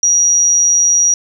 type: tone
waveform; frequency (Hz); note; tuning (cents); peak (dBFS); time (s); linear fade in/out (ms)
sine; 5760; F#8; -47; -8; 0.03-1.14; 2
effects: 7-bit